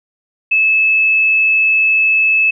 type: tone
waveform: sine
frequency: 2606 Hz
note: E7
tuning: 20 cents flat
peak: -9 dBFS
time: 0.51-2.51 s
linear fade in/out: 10 ms
effects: none